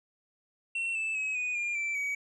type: tone with pitch steps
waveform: triangle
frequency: 2714 / 2634 / 2556 / 2480 / 2407 / 2336 / 2266 Hz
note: E7 / E7 / D#7 / D#7 / D7 / D7 / C#7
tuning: +50 / -2 / +46 / -6 / +42 / -10 / +37 cents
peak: -28 dBFS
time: 0.75-2.15 s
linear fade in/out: 5 ms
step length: 200 ms
effects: resampled to 24000 Hz